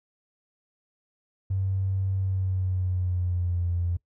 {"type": "tone with pitch glide", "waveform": "triangle", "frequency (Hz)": [95.9, 86.93], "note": ["G2", "F2"], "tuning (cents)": [-37, -7], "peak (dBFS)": -20, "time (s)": [1.5, 3.97], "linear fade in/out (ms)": 10, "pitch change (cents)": -170, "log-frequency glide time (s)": [2.17, 3.69], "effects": ["noise-tail reverb RT60 0.1 s tail -23 dB re dry", "tanh soft clip ceiling -21 dBFS"]}